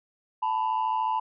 sine tone pair together, 880 / 993.7 Hz, A5 / B5, 0 / +10 cents, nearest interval major second, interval 210 cents, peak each -25 / -25 dBFS, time 0.42-1.2 s, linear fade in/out 10 ms, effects tanh soft clip ceiling -20 dBFS

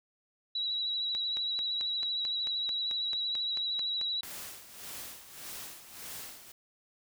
sine tone with vibrato, 3898 Hz, B7, 23 cents flat, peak -30 dBFS, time 0.55-4.21 s, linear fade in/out 5 ms, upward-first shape triangle, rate 13 Hz, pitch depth 33 cents each way
click train, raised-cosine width 0.2 ms, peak -25 dBFS, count 15, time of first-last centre 1.15-4.234 s, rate 4.54 Hz
white noise with tremolo, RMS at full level -42 dBFS, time 4.23-6.52 s, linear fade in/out 5 ms, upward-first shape sine, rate 1.7 Hz, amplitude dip 70%
effects none

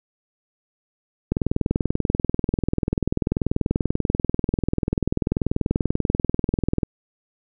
click train, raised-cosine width 3 ms, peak -7 dBFS, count 114, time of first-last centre 1.32-6.832 s, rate 20.5 Hz, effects none

